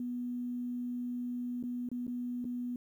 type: tone with dropouts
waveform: sine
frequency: 245 Hz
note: B3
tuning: 14 cents flat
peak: -34 dBFS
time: 0-2.76 s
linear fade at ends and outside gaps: 2 ms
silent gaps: 1.628-1.637 / 1.889-1.915 / 2.068-2.078 / 2.444-2.451 s
effects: 11-bit